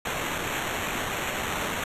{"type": "noise with sample-and-hold", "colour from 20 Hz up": "blue", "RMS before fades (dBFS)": -30, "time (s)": [0.05, 1.84], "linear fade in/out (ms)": 5, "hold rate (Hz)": 4900, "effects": ["resampled to 32000 Hz"]}